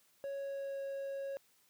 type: tone with pitch glide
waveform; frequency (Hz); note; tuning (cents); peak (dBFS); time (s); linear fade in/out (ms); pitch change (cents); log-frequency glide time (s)
triangle; 554.4 to 549.6; C#5 to C#5; 0 to -15; -36; 0.24-1.37; 0; -15; 0.34-0.82
effects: white hiss -70 dBFS RMS until 1.69 s + high-pass 80 Hz 12 dB/octave